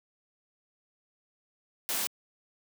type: noise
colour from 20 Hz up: white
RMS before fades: -31 dBFS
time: 1.89-2.07 s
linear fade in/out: 0 ms
effects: high-pass 200 Hz 12 dB/octave